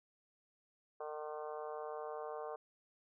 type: harmonic tone with a mistuned harmonic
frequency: 152.1 Hz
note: D#3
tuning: 39 cents flat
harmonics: 3 / 4 / 5 / 6 / 7 / 8 / 9 / 10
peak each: -45 / -47 / -48 / -55 / -51 / -54 / -62 / -63 dBFS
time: 1-2.56 s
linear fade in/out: 5 ms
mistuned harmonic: 8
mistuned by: -22 cents
effects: none